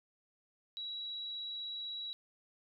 sine tone, 3892 Hz, B7, 26 cents flat, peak -39 dBFS, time 0.77-2.13 s, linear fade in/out 0 ms, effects none

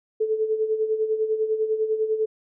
sine tone with tremolo, 436.8 Hz, A4, 13 cents flat, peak -18 dBFS, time 0.2-2.26 s, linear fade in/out 10 ms, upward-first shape sine, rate 10 Hz, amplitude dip 65%, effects none

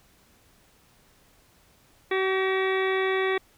harmonic tone with a mistuned harmonic, 380.2 Hz, F#4, 47 cents sharp, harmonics 1 / 2 / 3 / 4 / 5 / 6 / 7 / 9 / 10, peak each -24 / -34 / -33 / -39 / -30 / -34 / -43 / -39 / -45 dBFS, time 2.11-3.38 s, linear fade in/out 5 ms, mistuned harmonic 4, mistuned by +30 cents, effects pink hiss -60 dBFS RMS until 3.57 s

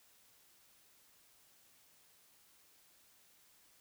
silence, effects white hiss -67 dBFS RMS until 3.8 s

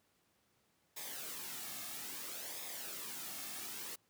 white noise with flanger, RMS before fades -45 dBFS, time 0.96-3.96 s, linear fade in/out 10 ms, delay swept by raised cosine 0.68 to 2.08 ms, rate 0.6 Hz, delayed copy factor -0.55, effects pink hiss -75 dBFS RMS until 4.09 s + high-pass 100 Hz 12 dB/octave

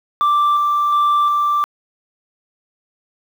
sine tone with tremolo, 1174.7 Hz, D6, in tune, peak -9 dBFS, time 0.21-1.64 s, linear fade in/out 0 ms, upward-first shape square, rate 1.4 Hz, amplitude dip 30%, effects tanh soft clip ceiling -11 dBFS + 7-bit

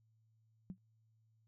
sine tone with exponential decay, 185.6 Hz, F#3, 6 cents sharp, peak -38 dBFS, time 0.7-0.78 s, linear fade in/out 0 ms, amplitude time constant 17 ms, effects added 111 Hz sine -70 dBFS peak until 1.47 s

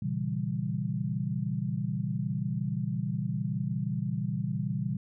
sine chord, A# diminished seventh, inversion none, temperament equal with one note detuned, 119.4 / 138.59 / 164.81 / 196 Hz, A#2 / C#3 / E3 / G3, +42 / 0 / 0 / 0 cents, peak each -34 dBFS, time 0.02-4.97 s, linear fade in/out 5 ms, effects none

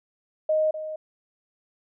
sine tone with echo, 622.3 Hz, D#5, in tune, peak -19 dBFS, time 0.49-0.71 s, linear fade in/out 5 ms, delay 250 ms, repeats 1, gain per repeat -11 dB, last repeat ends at 0.96 s, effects none

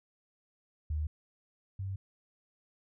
sine tone pair in turn, 76.3 / 96.66 Hz, D#2 / G2, -33 / -24 cents, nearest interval major third, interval 409 cents, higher second, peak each -30 / -34 dBFS, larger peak first, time 0.9-1.07 / 1.79-1.96 s, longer neither, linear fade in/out 5 ms, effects none

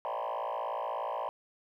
sine tone with frequency modulation, 793 Hz, G5, 20 cents sharp, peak -30 dBFS, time 0.05-1.29 s, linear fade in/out 0 ms, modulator 56.7 Hz, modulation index 4.5, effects tanh soft clip ceiling -31 dBFS + 12-bit

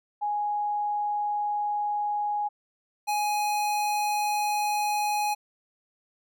sine / square tone pair in turn, 830 / 834.8 Hz, G#5 / G#5, -1 / +9 cents, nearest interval unison, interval 10 cents, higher second, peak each -25 / -25 dBFS, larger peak neither, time 0.21-2.49 / 3.07-5.35 s, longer neither, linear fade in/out 20 ms, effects none

